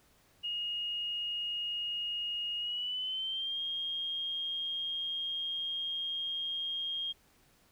sine tone with pitch glide, 2865 to 3234 Hz, F7 to G#7, +44 to -47 cents, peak -33 dBFS, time 0.43-7.13 s, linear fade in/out 20 ms, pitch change +209 cents, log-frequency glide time 2.58-3.6 s, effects pink hiss -66 dBFS RMS until 7.71 s

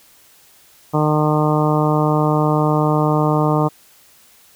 harmonic tone, 152 Hz, D#3, 40 cents flat, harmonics 1 / 2 / 3 / 4 / 5 / 6 / 7 / 8, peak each -17 / -20 / -22 / -23 / -24 / -25 / -25 / -26 dBFS, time 0.93-3.69 s, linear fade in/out 20 ms, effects white hiss -50 dBFS RMS until 4.55 s

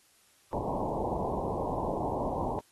white low-pass noise, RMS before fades -33 dBFS, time 0.53-2.59 s, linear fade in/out 0 ms, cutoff 1000 Hz, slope 96 dB/octave, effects white hiss -64 dBFS RMS until 2.71 s + AAC 32 kbps

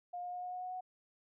sine tone with pitch steps, 710 / 714.5 / 719.1 / 723.7 / 728.3 / 732.9 / 737.6 Hz, F5 / F5 / F#5 / F#5 / F#5 / F#5 / F#5, +28 / +39 / -50 / -39 / -28 / -17 / -6 cents, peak -39 dBFS, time 0.13-0.809 s, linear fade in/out 10 ms, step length 97 ms, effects none

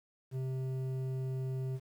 square tone with low-pass filter, 130.81 Hz, C3, in tune, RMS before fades -36 dBFS, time 0.31-1.8 s, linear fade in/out 50 ms, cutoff 380 Hz, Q 0.93, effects 10-bit

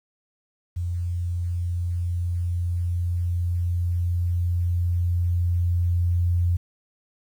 sine tone with level ramp, 87.31 Hz, F2, in tune, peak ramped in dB -24 to -18 dBFS, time 0.76-6.57 s, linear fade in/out 10 ms, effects 9-bit

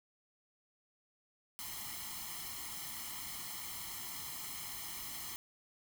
white noise with comb filter, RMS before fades -44 dBFS, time 1.59-5.36 s, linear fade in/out 0 ms, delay 0.96 ms, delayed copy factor +0.8, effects none

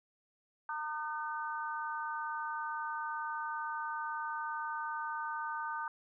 harmonic tone, 304.2 Hz, D#4, 39 cents flat, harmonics 3 / 4 / 5, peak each -39 / -40 / -41 dBFS, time 0.69-5.88 s, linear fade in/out 2 ms, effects none

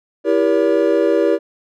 triangle chord, E diminished seventh, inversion none, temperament just, 329.6 / 395.6 / 474.7 / 569.6 Hz, E4 / G4 / Bb4 / Db5, 0 / +16 / +31 / +47 cents, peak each -16 dBFS, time 0.24-1.39 s, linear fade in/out 50 ms, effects none

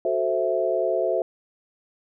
sine chord, F# half-diminished seventh, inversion none, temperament equal, 370 / 440 / 523.3 / 659.3 Hz, F#4 / A4 / C5 / E5, 0 / 0 / 0 / 0 cents, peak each -27 / -28 / -26 / -24 dBFS, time 0.05-1.22 s, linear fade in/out 2 ms, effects none

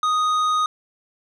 sine tone with tanh clipping, 1244.5 Hz, D#6, in tune, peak -19 dBFS, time 0.03-0.66 s, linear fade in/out 2 ms, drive 10 dB, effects none

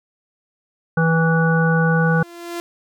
harmonic tone, 163.7 Hz, E3, 12 cents flat, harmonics 1 / 3 / 5 / 7 / 9, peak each -15 / -22 / -26 / -28 / -21 dBFS, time 0.97-2.23 s, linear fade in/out 5 ms
sawtooth tone with exponential growth, 343.3 Hz, F4, 30 cents flat, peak -20 dBFS, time 1.77-2.6 s, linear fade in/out 0 ms, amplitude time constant 180 ms
effects none

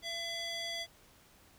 square tone with band-pass filter, 674 Hz, E5, 38 cents sharp, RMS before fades -39 dBFS, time 0.02-0.87 s, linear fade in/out 50 ms, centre 3700 Hz, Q 1.8, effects pink hiss -62 dBFS RMS until 1.58 s

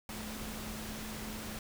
sine tone in noise, 216 Hz, A3, 32 cents flat, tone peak -44 dBFS, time 0.09-1.59 s, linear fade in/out 2 ms, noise pink, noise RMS -43 dBFS, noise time 0.09-1.59 s, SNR -4 dB, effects none

